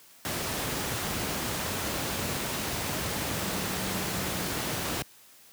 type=tone in noise; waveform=sine; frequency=187.7 Hz; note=F#3; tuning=25 cents sharp; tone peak=-38 dBFS; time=3.36-4.46 s; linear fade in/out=0 ms; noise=pink; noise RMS=-31 dBFS; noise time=0.25-5.02 s; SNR=-10 dB; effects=white hiss -55 dBFS RMS until 5.52 s + high-pass 80 Hz 12 dB/octave